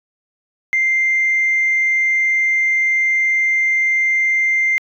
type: tone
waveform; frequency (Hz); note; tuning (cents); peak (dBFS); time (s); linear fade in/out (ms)
sine; 2093; C7; 0; -12; 0.73-4.78; 0
effects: tanh soft clip ceiling -9 dBFS